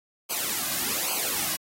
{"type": "noise with flanger", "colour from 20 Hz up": "white", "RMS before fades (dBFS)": -28, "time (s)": [0.29, 1.57], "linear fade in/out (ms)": 20, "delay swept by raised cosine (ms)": [0.54, 2.24], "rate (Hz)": 1.2, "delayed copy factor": -0.9, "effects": ["AAC 48 kbps"]}